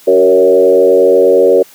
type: tone with frequency modulation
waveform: sine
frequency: 466.2 Hz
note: A#4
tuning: in tune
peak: -4 dBFS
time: 0.07-1.63 s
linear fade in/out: 10 ms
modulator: 88.4 Hz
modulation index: 1.3
effects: white hiss -41 dBFS RMS until 1.74 s + high-pass 150 Hz 12 dB/octave